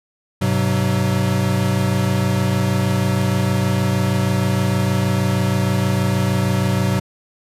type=tone cluster; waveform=square; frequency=101.6 / 128 / 187.9 Hz; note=G#2 / C3 / F#3; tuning=-38 / -38 / +27 cents; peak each=-21 dBFS; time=0.41-7 s; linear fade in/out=10 ms; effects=resampled to 32000 Hz